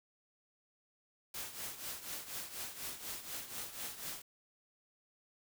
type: noise with tremolo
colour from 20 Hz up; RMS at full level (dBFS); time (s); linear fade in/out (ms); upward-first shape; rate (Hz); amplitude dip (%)
white; -41; 1.34-4.22; 5; triangle; 4.1; 75
effects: none